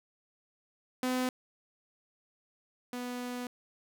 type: tone pair in turn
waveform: sawtooth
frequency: 254 / 246.6 Hz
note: B3 / B3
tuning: +49 / -2 cents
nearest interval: minor second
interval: 51 cents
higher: first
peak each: -25 / -32 dBFS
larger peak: first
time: 1.03-1.29 / 2.93-3.47 s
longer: second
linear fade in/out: 2 ms
effects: none